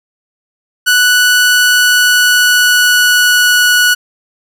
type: tone with pitch glide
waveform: sawtooth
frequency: 1480 to 1469.8 Hz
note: F#6 to F#6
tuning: 0 to -12 cents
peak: -3 dBFS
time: 0.86-3.95 s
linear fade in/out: 20 ms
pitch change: -12 cents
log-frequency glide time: 1.42-3.67 s
effects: none